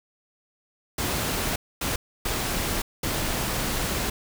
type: noise bursts at uneven times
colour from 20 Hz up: pink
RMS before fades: -27 dBFS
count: 4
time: 0.98-1.56 / 1.81-1.96 / 2.25-2.82 / 3.03-4.1 s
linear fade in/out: 5 ms
effects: none